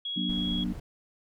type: tone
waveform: sine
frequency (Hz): 3322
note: G#7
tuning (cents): 0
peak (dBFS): -31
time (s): 0.05-0.64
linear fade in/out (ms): 5
type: chord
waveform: sine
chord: Gb augmented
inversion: none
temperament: equal with one note detuned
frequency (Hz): 185 / 238.7 / 293.7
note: Gb3 / Bb3 / D4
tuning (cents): 0 / +41 / 0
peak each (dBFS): -31 / -33 / -35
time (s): 0.16-0.73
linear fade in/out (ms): 10
type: noise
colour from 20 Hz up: brown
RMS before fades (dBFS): -39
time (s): 0.29-0.8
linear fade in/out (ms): 5
effects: none

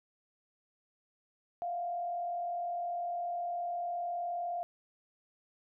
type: tone with frequency modulation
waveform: sine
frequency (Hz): 698.5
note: F5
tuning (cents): 0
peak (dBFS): -33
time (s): 1.62-4.63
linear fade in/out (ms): 0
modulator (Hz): 39.8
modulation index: 0.5
effects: none

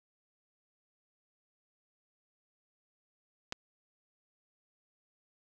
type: clicks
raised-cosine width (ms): 0.2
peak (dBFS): -18 / -28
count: 2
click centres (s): 3.524 / 3.528
effects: none

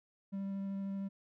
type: tone with vibrato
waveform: triangle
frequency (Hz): 196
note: G3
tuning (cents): 0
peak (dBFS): -34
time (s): 0.32-1.09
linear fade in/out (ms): 20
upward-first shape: sine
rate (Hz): 13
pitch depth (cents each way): 8
effects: none

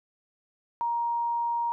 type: tone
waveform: sine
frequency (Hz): 940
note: A#5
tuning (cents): +14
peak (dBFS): -25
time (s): 0.81-1.72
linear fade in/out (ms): 0
effects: none

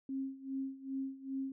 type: tone with tremolo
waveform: sine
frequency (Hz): 268.5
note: C4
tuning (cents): +45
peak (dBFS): -34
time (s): 0.09-1.52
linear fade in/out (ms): 2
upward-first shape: sine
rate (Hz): 2.5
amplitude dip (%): 85
effects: none

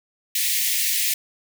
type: high-pass noise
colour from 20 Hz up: white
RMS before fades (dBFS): -22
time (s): 0.35-1.14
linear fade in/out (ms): 5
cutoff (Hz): 1800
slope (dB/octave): 96
effects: none

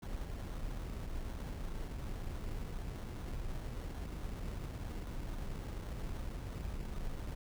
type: noise with sample-and-hold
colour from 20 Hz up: brown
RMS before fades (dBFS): -41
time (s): 0.02-7.35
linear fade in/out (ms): 10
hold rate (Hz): 2450
effects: none

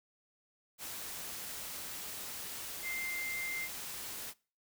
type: tone in noise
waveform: sine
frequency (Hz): 2093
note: C7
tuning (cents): 0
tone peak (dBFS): -36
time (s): 2.82-3.69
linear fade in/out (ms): 50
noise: white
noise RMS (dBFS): -43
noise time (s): 0.78-4.34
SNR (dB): +4
effects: noise-tail reverb RT60 0.4 s tail -24 dB re dry

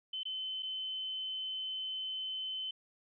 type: tone with dropouts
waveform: sine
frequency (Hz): 3056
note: G7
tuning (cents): -45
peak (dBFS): -36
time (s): 0.13-2.71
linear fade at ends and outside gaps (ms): 5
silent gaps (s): 0.233-0.253 / 0.625-0.629
effects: none

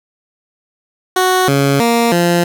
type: tone with pitch steps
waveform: 15% pulse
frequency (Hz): 370.1 / 139.4 / 233.9 / 173.1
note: F#4 / C#3 / A#3 / F3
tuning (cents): 0 / +10 / +6 / -15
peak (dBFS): -4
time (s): 1.16-2.44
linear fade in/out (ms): 5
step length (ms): 320
effects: none

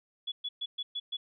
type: tone bursts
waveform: sine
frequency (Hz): 3400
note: G#7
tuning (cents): +40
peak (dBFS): -32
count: 6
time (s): 0.27-1.17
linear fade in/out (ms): 10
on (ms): 50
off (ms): 120
effects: none

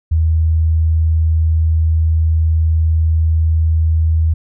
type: tone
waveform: sine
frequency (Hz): 80.2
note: E2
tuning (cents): -47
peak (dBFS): -10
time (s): 0.11-4.34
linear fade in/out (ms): 10
effects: none

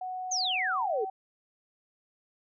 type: tone with pitch glide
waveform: sine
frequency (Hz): 740 to 763.9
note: F#5 to G5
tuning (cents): 0 to -45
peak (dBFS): -33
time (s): 0.01-1.1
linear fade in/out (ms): 5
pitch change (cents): +55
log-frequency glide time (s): 0.55-0.95
type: exponential sweep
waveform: sine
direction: down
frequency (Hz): 6645 to 392.8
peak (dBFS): -27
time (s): 0.31-1.05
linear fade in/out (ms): 10
effects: none

